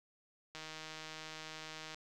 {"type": "click train", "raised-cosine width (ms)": 0.2, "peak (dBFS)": -29, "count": 220, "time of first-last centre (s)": [0.55, 1.945], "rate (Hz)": 157, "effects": []}